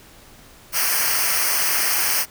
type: noise with comb filter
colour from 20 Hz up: white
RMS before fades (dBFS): -20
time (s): 0.72-2.26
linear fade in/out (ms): 50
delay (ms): 0.27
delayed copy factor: -0.85
effects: pink hiss -47 dBFS RMS until 2.3 s